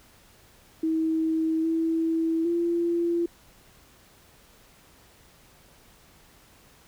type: tone with pitch steps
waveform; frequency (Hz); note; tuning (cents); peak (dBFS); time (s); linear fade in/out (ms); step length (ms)
sine; 320.8 / 326.3 / 341.4; E4 / E4 / F4; -47 / -18 / -39; -22; 0.83-3.26; 5; 810
effects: pink hiss -56 dBFS RMS until 6.87 s